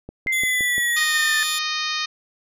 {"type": "click train", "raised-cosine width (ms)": 2, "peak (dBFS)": -21, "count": 5, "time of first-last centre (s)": [0.09, 0.781], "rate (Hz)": 5.79}
{"type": "exponential sweep", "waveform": "sine", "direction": "down", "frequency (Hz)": [2093, 1760], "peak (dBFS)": -19, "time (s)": [0.27, 1.43], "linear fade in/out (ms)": 0}
{"type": "tone with pitch glide", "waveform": "15% pulse", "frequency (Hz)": [3442, 3533], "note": ["A7", "A7"], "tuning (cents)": [-39, 6], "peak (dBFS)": -19, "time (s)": [0.32, 1.59], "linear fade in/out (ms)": 10, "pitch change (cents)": 45, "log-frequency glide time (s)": [0.91, 0.99]}
{"type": "harmonic tone", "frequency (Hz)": 617, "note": "D#5", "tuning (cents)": -15, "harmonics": [2, 3, 4, 5, 6, 7, 8, 9, 10], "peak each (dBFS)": [-30, -30, -30, -33, -29, -31, -33, -36, -37], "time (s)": [0.96, 2.06], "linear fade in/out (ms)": 10}
{"effects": []}